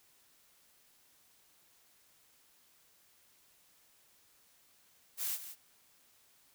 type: noise with echo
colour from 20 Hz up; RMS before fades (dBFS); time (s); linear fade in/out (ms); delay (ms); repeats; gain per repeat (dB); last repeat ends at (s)
blue; -36; 5.17-5.39; 50; 170; 1; -11; 5.56
effects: white hiss -67 dBFS RMS until 6.54 s